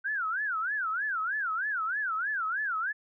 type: tone with vibrato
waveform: sine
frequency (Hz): 1488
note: F#6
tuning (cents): +9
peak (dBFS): -28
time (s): 0.04-2.93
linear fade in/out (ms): 20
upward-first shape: sine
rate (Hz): 3.2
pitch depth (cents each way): 270
effects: none

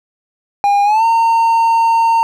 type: tone with pitch glide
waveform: triangle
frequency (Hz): 810 to 914.5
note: G#5 to A#5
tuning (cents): -43 to -33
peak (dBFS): -7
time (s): 0.64-2.23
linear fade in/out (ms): 0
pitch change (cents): +210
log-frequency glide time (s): 0.84-1.04
effects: none

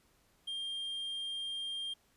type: tone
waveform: triangle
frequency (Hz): 3200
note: G7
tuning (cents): +35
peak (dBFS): -35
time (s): 0.47-1.94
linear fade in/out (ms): 10
effects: pink hiss -70 dBFS RMS until 2.16 s + resampled to 32000 Hz

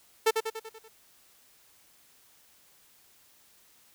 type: tone with echo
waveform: sawtooth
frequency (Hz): 443.9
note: A4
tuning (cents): +15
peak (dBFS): -16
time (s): 0.26-0.31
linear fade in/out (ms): 10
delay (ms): 96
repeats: 6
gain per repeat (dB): -5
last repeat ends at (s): 0.886
effects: white hiss -61 dBFS RMS until 3.94 s

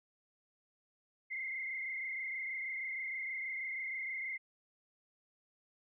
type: tone with frequency modulation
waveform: sine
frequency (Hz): 2104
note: C7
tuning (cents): +9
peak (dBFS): -37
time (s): 1.3-4.38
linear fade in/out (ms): 20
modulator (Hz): 26.3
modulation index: 2.6
effects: none

